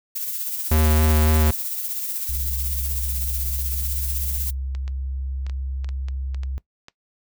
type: noise with tremolo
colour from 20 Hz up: violet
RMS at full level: -26 dBFS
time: 0.15-4.51 s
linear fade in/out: 10 ms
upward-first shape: sine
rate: 16 Hz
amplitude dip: 40%
type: tone with vibrato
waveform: square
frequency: 77.4 Hz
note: D#2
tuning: 9 cents flat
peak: -16 dBFS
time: 0.71-1.51 s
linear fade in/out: 5 ms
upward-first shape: square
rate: 3.6 Hz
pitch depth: 14 cents each way
type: tone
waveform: sine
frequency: 66.4 Hz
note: C2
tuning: 26 cents sharp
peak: -25 dBFS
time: 2.29-6.58 s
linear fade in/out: 0 ms
type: clicks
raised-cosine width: 0.2 ms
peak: -23 dBFS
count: 10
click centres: 4.75 / 4.879 / 5.466 / 5.497 / 5.845 / 5.89 / 6.085 / 6.346 / 6.434 / 6.884 s
effects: noise-tail reverb RT60 0.1 s tail -19 dB re dry